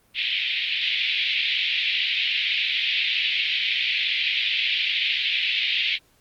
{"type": "band-pass noise", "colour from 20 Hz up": "pink", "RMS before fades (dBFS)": -24, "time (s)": [0.14, 5.99], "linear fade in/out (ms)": 50, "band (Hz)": [2200, 3800], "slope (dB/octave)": 48, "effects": ["pink hiss -61 dBFS RMS until 6.2 s", "Opus 32 kbps"]}